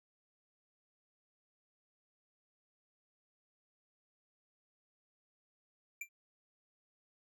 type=tone with exponential decay; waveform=square; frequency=2359 Hz; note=D7; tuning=7 cents sharp; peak=-37 dBFS; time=6.01-6.09 s; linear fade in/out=5 ms; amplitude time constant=16 ms; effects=none

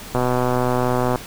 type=click train; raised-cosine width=1 ms; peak=-6 dBFS; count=127; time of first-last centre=0.15-1.158 s; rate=125 Hz; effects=pink hiss -36 dBFS RMS until 1.26 s

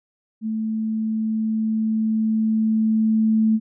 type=tone with level ramp; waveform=sine; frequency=219.7 Hz; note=A3; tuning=2 cents flat; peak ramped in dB=-22 to -14 dBFS; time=0.41-3.6 s; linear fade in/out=50 ms; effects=none

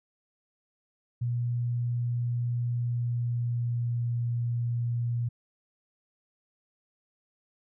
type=tone with pitch glide; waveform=sine; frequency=120.4 to 119.02 Hz; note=B2 to A#2; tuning=-44 to +36 cents; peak=-26 dBFS; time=1.21-5.29 s; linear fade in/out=10 ms; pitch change=-20 cents; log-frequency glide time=2.69-4.11 s; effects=none

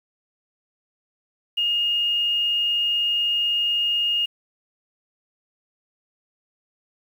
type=tone with quantisation; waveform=sine; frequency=2846 Hz; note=F7; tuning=32 cents sharp; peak=-19 dBFS; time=1.57-4.26 s; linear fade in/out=10 ms; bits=8; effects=none

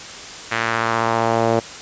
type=tone with band-pass filter sweep; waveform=sawtooth; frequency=114.5 Hz; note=A#2; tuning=31 cents flat; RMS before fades=-19 dBFS; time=0.51-1.6 s; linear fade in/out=10 ms; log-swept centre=1900 to 550 Hz; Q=1.6; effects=white hiss -34 dBFS RMS until 1.81 s + resampled to 16000 Hz

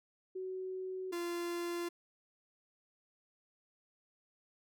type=tone pair in turn; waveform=sine / 45% pulse; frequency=374.1 / 345.5 Hz; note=F#4 / F4; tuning=+19 / -19 cents; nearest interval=minor second; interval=138 cents; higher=first; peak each=-38 / -36 dBFS; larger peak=second; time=0.35-1.12 / 1.12-1.89 s; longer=neither; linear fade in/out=10 ms; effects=none

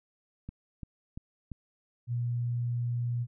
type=click train; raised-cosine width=5 ms; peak=-27 dBFS; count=4; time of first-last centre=0.49-1.517 s; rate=2.92 Hz
type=tone; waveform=sine; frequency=120.2 Hz; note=B2; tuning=46 cents flat; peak=-28 dBFS; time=2.07-3.27 s; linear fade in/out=50 ms
effects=none

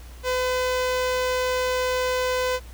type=tone with notch filter; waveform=sawtooth; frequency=506 Hz; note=B4; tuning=42 cents sharp; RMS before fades=-24 dBFS; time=0.23-2.6 s; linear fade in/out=50 ms; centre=11000 Hz; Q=1.2; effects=added 60 Hz sine -39 dBFS peak until 2.73 s + pink hiss -49 dBFS RMS until 2.73 s

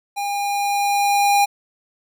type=tone with level ramp; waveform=square; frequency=809 Hz; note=G#5; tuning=46 cents flat; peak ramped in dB=-23 to -13 dBFS; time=0.16-1.46 s; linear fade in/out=20 ms; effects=none

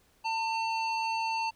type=tone with low-pass filter; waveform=square; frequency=899 Hz; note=A5; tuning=37 cents sharp; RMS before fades=-31 dBFS; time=0.24-1.51 s; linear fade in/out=20 ms; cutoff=3900 Hz; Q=1.9; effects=pink hiss -66 dBFS RMS until 1.55 s

